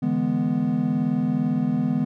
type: chord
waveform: triangle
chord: E dominant seventh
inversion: third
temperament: equal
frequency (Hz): 146.83 / 164.81 / 207.7 / 246.9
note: D3 / E3 / G#3 / B3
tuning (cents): 0 / 0 / 0 / 0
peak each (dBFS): -27 / -25 / -24 / -21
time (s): 0.02-2.05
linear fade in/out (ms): 10
effects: none

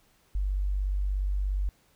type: tone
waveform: sine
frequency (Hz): 48.49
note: G1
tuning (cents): -18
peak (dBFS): -25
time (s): 0.35-1.69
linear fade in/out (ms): 0
effects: pink hiss -65 dBFS RMS until 1.95 s

